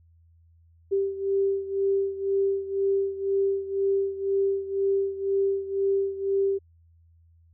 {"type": "beating tone pair", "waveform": "sine", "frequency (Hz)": [392, 394], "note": ["G4", "G4"], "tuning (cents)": [0, 9], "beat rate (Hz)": 2, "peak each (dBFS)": [-24, -28], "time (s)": [0.91, 6.59], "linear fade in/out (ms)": 20, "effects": ["added 83 Hz sine -55 dBFS peak until 7.53 s"]}